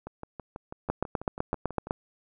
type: two click trains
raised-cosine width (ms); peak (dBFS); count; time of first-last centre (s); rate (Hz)
1; -12 / -24; 9 / 12; 0.9-1.909 / 0.07-1.87; 7.93 / 6.11
effects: none